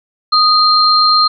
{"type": "tone pair together", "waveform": "sine", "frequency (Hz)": [1244, 4184], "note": ["D#6", "C8"], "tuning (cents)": [-1, -1], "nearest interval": "octave + major sixth", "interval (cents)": 2100, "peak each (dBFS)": -10, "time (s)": [0.32, 1.28], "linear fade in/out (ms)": 10, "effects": []}